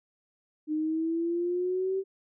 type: exponential sweep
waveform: sine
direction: up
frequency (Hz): 303.9 to 388.6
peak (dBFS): -26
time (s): 0.67-2.04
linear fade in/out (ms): 50
effects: none